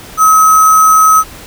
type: tone with sample-and-hold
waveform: sine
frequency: 1279 Hz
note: D#6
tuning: 47 cents sharp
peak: -3 dBFS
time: 0.17-1.24 s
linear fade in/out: 50 ms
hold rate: 7350 Hz
effects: pink hiss -32 dBFS RMS until 1.46 s